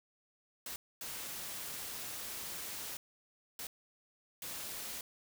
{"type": "noise bursts at uneven times", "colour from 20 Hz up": "white", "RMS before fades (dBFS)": -43, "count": 4, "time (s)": [[0.66, 0.76], [1.01, 2.97], [3.59, 3.67], [4.42, 5.01]], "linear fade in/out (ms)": 2, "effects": []}